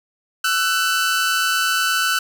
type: tone pair together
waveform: sawtooth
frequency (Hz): 1331.7 / 1500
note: E6 / F#6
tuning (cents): +17 / +23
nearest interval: major second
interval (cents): 206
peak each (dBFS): -18 / -15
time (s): 0.44-2.19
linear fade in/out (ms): 5
effects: none